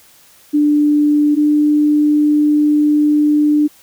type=tone pair in turn; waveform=sine; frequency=295.7 / 297.9 Hz; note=D4 / D4; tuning=+12 / +25 cents; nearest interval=unison; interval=13 cents; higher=second; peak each=-9 dBFS; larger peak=neither; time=0.53-1.36 / 1.36-3.68 s; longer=second; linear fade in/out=20 ms; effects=white hiss -47 dBFS RMS until 3.82 s